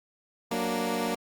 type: chord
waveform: 15% pulse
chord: Gb augmented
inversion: none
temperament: equal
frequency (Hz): 185 / 233.1 / 293.7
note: Gb3 / Bb3 / D4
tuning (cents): 0 / 0 / 0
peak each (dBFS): -27 / -23 / -28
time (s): 0.51-1.15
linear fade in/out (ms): 5
effects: Opus 48 kbps